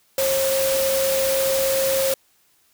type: tone in noise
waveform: sine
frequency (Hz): 537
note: C5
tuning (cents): +45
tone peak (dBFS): -19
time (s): 0.18-2.14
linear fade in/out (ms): 2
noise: white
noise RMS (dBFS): -25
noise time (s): 0.18-2.14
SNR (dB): +3
effects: white hiss -61 dBFS RMS until 2.73 s